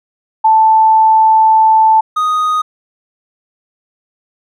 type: tone pair in turn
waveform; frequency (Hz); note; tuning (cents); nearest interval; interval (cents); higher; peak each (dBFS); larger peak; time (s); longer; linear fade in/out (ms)
sine / triangle; 880 / 1244.5; A5 / D#6; 0 / 0; tritone; 600; second; -5 / -9; first; 0.44-2.01 / 2.16-2.62; first; 10
effects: none